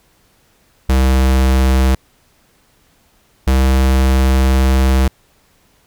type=tone pair in turn; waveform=square; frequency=65.41 / 65.69 Hz; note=C2 / C2; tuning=0 / +7 cents; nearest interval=unison; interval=7 cents; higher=second; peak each=-10 dBFS; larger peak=neither; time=0.89-1.95 / 3.47-5.08 s; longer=second; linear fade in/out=5 ms; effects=pink hiss -55 dBFS RMS until 5.86 s